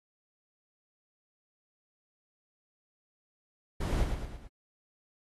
brown noise with echo, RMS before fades -30 dBFS, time 3.8-4.04 s, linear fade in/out 10 ms, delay 110 ms, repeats 4, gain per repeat -5 dB, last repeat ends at 4.48 s, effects AAC 32 kbps

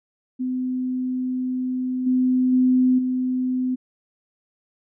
sine tone with level steps, 254.7 Hz, C4, 46 cents flat, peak -22 / -16 / -14 / -20 dBFS, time 0.39-3.76 s, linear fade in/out 20 ms, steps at 2.06 / 2.52 / 2.98 s, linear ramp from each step 10 ms, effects none

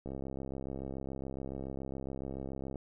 click train, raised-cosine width 2 ms, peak -27 dBFS, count 182, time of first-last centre 0.06-2.757 s, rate 67.1 Hz, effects none

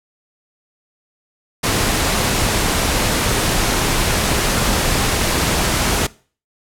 pink noise, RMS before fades -17 dBFS, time 1.63-6.07 s, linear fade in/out 10 ms, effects noise-tail reverb RT60 0.4 s tail -21 dB re dry + low-pass 12000 Hz 12 dB/octave

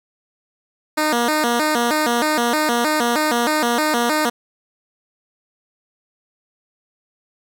10% pulse tone with vibrato, 270 Hz, C#4, 45 cents flat, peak -8 dBFS, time 0.97-4.3 s, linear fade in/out 10 ms, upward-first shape square, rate 3.2 Hz, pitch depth 220 cents each way, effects none

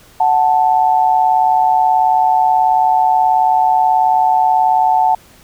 sine tone pair together, 741.5 / 880 Hz, F#5 / A5, +4 / 0 cents, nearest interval minor third, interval 296 cents, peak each -12 dBFS, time 0.2-5.15 s, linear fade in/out 5 ms, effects pink hiss -45 dBFS RMS until 5.43 s

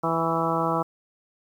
harmonic tone with a mistuned harmonic, 164.81 Hz, E3, in tune, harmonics 1 / 2 / 3 / 4 / 5 / 6 / 7 / 8, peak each -30 / -30 / -30 / -30 / -30 / -30 / -30 / -30 dBFS, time 0.03-0.83 s, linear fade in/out 10 ms, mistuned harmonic 7, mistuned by -19 cents, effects 9-bit

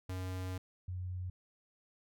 square / sine tone pair in turn, 92.5 / 91.02 Hz, F#2 / F#2, 0 / -28 cents, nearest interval unison, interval 28 cents, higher first, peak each -38 / -37 dBFS, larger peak second, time 0.09-0.58 / 0.88-1.3 s, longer first, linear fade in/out 5 ms, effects none

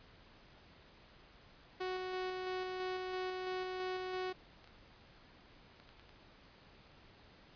sawtooth tone with tremolo, 370 Hz, F#4, in tune, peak -33 dBFS, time 1.8-4.33 s, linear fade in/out 10 ms, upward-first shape square, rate 3 Hz, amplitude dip 25%
clicks, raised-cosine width 0.2 ms, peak -40 dBFS, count 6, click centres 4.643 / 4.675 / 5.8 / 5.891 / 5.996 / 6.093 s
effects pink hiss -61 dBFS RMS until 7.55 s + resampled to 11025 Hz

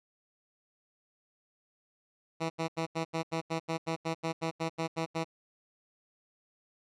10% pulse tone bursts, 163.1 Hz, E3, 18 cents flat, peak -22 dBFS, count 16, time 2.4-5.245 s, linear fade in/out 20 ms, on 100 ms, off 83 ms, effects low-pass 6000 Hz 12 dB/octave

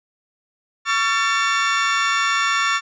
30% pulse tone cluster, 1123 / 1363 / 1775 Hz, C#6 / F6 / A6, +22 / -43 / +15 cents, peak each -19 dBFS, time 0.85-2.81 s, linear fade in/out 50 ms, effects resampled to 16000 Hz

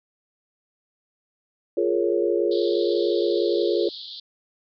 sine chord, Bb minor seventh, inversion second, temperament equal, 349.2 / 415.3 / 466.2 / 554.4 Hz, F4 / Ab4 / Bb4 / Db5, 0 / 0 / 0 / 0 cents, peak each -23 / -24 / -26 / -27 dBFS, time 1.77-3.89 s, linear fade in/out 5 ms
pink band-pass noise, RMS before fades -38 dBFS, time 2.51-4.2 s, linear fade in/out 5 ms, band 3300 to 4700 Hz, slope 96 dB/octave
effects none

